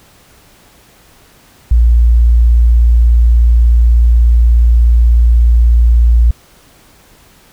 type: tone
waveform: sine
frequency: 58.27 Hz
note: A#1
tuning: in tune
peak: -4 dBFS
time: 1.71-6.31 s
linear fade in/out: 5 ms
effects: pink hiss -45 dBFS RMS until 7.52 s